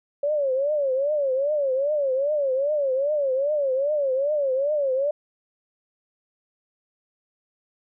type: tone with vibrato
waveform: sine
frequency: 560 Hz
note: C#5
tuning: 18 cents sharp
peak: -20 dBFS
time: 0.23-5.11 s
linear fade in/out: 5 ms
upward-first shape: triangle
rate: 2.5 Hz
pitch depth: 170 cents each way
effects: none